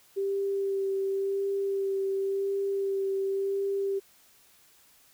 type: tone with vibrato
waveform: sine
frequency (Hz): 392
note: G4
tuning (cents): 0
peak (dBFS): -26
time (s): 0.16-4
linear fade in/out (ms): 20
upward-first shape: sine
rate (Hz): 0.92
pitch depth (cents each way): 15
effects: white hiss -60 dBFS RMS until 5.13 s